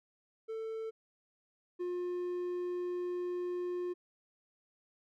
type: tone pair in turn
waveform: triangle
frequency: 444.9 / 356.2 Hz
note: A4 / F4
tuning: +19 / +34 cents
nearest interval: major third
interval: 385 cents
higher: first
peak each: -35 / -32 dBFS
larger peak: second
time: 0.48-0.91 / 1.79-3.94 s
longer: second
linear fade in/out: 20 ms
effects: none